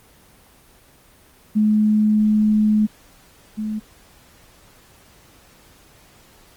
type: tone pair in turn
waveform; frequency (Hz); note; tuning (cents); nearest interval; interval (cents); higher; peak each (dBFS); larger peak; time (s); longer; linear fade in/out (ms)
sine; 213.2 / 214.9; G#3 / A3; +46 / -41; unison; 13; second; -13 / -22; first; 1.55-2.87 / 3.57-3.8; first; 20
effects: pink hiss -51 dBFS RMS until 6.56 s + Opus 24 kbps